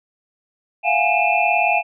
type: tone cluster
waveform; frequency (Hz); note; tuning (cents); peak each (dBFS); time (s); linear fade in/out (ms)
sine; 682 / 720 / 826 / 2433 / 2641; F5 / F#5 / G#5 / D#7 / E7; -41 / -47 / -10 / -39 / +3; -21; 0.83-1.83; 50
effects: none